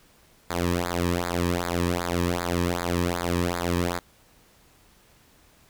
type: tone with flanger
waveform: sawtooth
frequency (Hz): 87.31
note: F2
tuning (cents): 0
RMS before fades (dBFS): -26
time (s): 0.5-3.99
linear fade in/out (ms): 5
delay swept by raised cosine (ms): 0.34 to 1.44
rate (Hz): 2.6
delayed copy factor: -0.95
effects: pink hiss -58 dBFS RMS until 5.69 s